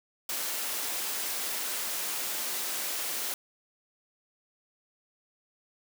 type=high-pass noise; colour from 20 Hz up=white; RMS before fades=-33 dBFS; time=0.29-3.34 s; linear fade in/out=2 ms; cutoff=290 Hz; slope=12 dB/octave; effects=none